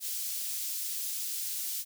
white high-pass noise, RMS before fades -35 dBFS, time 0-1.85 s, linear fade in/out 50 ms, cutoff 4300 Hz, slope 12 dB/octave, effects none

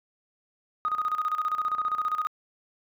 sine tone with tremolo, 1244.5 Hz, D#6, in tune, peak -22 dBFS, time 0.85-2.27 s, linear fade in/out 0 ms, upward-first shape square, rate 15 Hz, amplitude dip 70%, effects tanh soft clip ceiling -18 dBFS

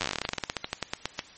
slowing click train, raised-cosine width 0.2 ms, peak -10 dBFS, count 25, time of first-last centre 0.01-1.192 s, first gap 10 ms, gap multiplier 1.12, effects white hiss -50 dBFS RMS until 1.37 s + MP3 32 kbps

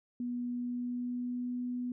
sine tone with pitch glide, 243.7 to 246.8 Hz, B3 to B3, -23 to -1 cents, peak -33 dBFS, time 0.2-1.92 s, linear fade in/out 2 ms, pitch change +22 cents, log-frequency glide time 0.47-1.59 s, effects none

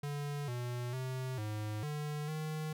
square tone with pitch steps, 144.6 / 122.1 / 129.5 / 106.5 / 149.2 / 155.3 Hz, D3 / B2 / C3 / G#2 / D3 / D#3, -27 / -19 / -17 / +44 / +28 / -3 cents, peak -37 dBFS, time 0.03-2.73 s, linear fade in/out 5 ms, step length 450 ms, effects none

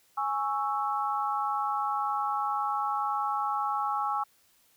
sine chord, C# minor, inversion second, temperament equal, 830.6 / 1108.7 / 1318.5 Hz, G#5 / C#6 / E6, 0 / 0 / 0 cents, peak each -30 / -32 / -32 dBFS, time 0.17-4.24 s, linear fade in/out 10 ms, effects white hiss -65 dBFS RMS until 4.76 s

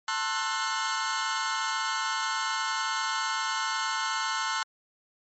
sawtooth chord, F# half-diminished seventh, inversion first, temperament just, 888 / 1065.6 / 1332 / 1480 Hz, A5 / C6 / E6 / F#6, +16 / +31 / +18 / 0 cents, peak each -29 dBFS, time 0.08-4.63 s, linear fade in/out 2 ms, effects MP3 32 kbps

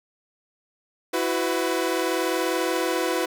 sawtooth chord, E suspended second, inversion none, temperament equal with one note detuned, 329.6 / 370 / 501.6 Hz, E4 / F#4 / B4, 0 / 0 / +27 cents, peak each -23 dBFS, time 1.13-3.26 s, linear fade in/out 10 ms, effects none

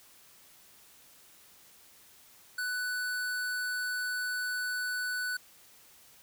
square tone, 1490 Hz, F#6, 12 cents sharp, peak -32 dBFS, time 2.58-5.37 s, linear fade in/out 5 ms, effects white hiss -58 dBFS RMS until 6.22 s

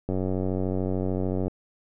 click train, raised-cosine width 2 ms, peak -15 dBFS, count 131, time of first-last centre 0.09-1.48 s, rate 93.5 Hz, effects none

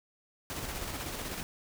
pink noise with tremolo, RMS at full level -37 dBFS, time 0.5-1.43 s, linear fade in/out 0 ms, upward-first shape square, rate 16 Hz, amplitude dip 30%, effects none

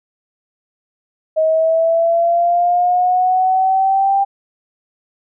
sine linear sweep, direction up, 630 to 793 Hz, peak -11 dBFS, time 1.36-4.25 s, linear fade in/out 20 ms, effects none

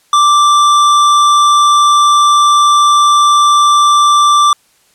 sine tone with hard clipping, 1174.7 Hz, D6, in tune, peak -7 dBFS, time 0.13-4.53 s, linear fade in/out 2 ms, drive 13 dB, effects white hiss -52 dBFS RMS until 4.94 s + low-pass 11000 Hz 12 dB/octave

